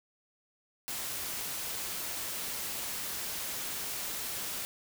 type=noise; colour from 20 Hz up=white; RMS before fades=-37 dBFS; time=0.88-4.65 s; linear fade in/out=0 ms; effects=none